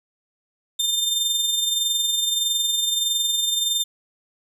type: tone with amplitude modulation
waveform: sawtooth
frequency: 3600 Hz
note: A7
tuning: 39 cents sharp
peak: -15 dBFS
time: 0.79-3.84 s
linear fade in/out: 10 ms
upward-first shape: sine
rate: 21.6 Hz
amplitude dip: 45%
effects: none